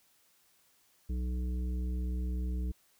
harmonic tone, 61.74 Hz, B1, in tune, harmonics 1 / 3 / 5 / 7, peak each -31 / -42 / -47 / -53 dBFS, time 1.09-2.72 s, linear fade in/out 10 ms, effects white hiss -68 dBFS RMS until 2.99 s

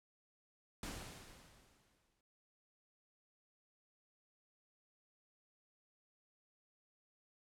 pink noise with exponential decay, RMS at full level -44 dBFS, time 0.83-2.21 s, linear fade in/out 2 ms, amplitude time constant 300 ms, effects low-pass 11000 Hz 12 dB/octave

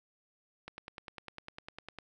click train, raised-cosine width 0.3 ms, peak -27 dBFS, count 14, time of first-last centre 0.68-1.987 s, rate 9.95 Hz, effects none

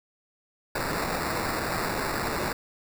blue noise with sample-and-hold, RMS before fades -29 dBFS, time 0.75-2.53 s, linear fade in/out 5 ms, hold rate 3150 Hz, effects none

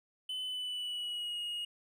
triangle tone with pitch glide, 3023 to 2876 Hz, F#7 to F#7, +36 to -50 cents, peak -34 dBFS, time 0.29-1.65 s, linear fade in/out 5 ms, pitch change -86 cents, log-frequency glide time 0.43-1.4 s, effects none

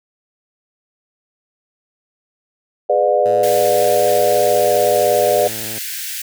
sine chord, G# diminished seventh, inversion none, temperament just, 415.3 / 498.4 / 598 / 717.6 Hz, G#4 / B4 / D5 / F5, 0 / +16 / +31 / +47 cents, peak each -20 / -17 / -15 / -18 dBFS, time 2.89-5.48 s, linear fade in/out 10 ms
10% pulse tone with pitch glide, 111 to 110.11 Hz, A2 to A2, +16 to +2 cents, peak -22 dBFS, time 3.25-5.79 s, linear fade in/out 10 ms, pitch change -14 cents, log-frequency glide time 3.89-4.04 s
white high-pass noise, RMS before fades -26 dBFS, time 3.43-6.22 s, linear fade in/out 5 ms, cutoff 1500 Hz, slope 96 dB/octave
effects none

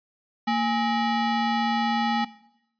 square ring-modulated tone, 528 Hz, C5, 16 cents sharp, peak -19 dBFS, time 0.47-2.25 s, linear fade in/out 10 ms, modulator 299 Hz, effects noise-tail reverb RT60 0.8 s tail -18 dB re dry + resampled to 11025 Hz

